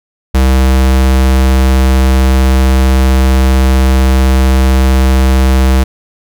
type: tone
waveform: square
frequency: 65.4 Hz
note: C2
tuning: in tune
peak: -6 dBFS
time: 0.34-5.84 s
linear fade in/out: 10 ms
effects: none